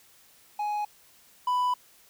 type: tone pair in turn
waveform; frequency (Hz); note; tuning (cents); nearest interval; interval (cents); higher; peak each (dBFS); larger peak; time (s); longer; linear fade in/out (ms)
triangle; 835 / 993; G#5 / B5; +9 / +9; minor third; 300; second; -25 / -21; second; 0.59-0.85 / 1.47-1.74; second; 5
effects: white hiss -58 dBFS RMS until 2.09 s